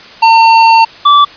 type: tone pair in turn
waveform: square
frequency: 906 / 1157.1 Hz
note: A#5 / D6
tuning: -50 / -26 cents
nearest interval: major third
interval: 424 cents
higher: second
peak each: -3 dBFS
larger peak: neither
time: 0.22-0.85 / 1.05-1.25 s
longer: first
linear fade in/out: 10 ms
effects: white hiss -33 dBFS RMS until 1.36 s + resampled to 11025 Hz